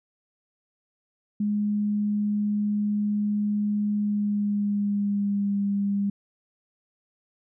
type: tone with pitch glide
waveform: sine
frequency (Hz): 207.7 to 200.6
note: G#3 to G3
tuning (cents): 0 to +40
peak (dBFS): -22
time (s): 1.4-6.1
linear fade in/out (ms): 5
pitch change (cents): -60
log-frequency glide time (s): 3.96-5.58
effects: none